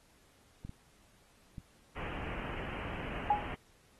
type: clicks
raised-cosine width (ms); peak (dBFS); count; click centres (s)
5; -31; 3; 0.65 / 0.694 / 1.582
type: low-pass noise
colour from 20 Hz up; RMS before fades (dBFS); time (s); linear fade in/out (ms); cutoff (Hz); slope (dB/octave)
pink; -41; 1.96-3.55; 5; 3000; 96
type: tone with exponential decay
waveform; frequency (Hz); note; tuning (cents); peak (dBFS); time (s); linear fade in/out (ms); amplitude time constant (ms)
sine; 830; G#5; -1; -21; 3.3-3.48; 5; 38
effects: pink hiss -66 dBFS RMS until 3.99 s + AAC 32 kbps